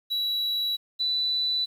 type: tone pair in turn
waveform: triangle / sine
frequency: 3914 / 3978 Hz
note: B7 / B7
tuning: -16 / +12 cents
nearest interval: unison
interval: 28 cents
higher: second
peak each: -23 dBFS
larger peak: neither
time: 0.1-0.77 / 0.99-1.66 s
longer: neither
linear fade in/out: 20 ms
effects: 9-bit